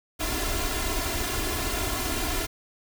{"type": "noise with comb filter", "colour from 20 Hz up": "pink", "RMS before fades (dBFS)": -28, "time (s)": [0.19, 2.47], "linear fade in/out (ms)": 20, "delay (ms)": 2.9, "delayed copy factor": 0.95, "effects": []}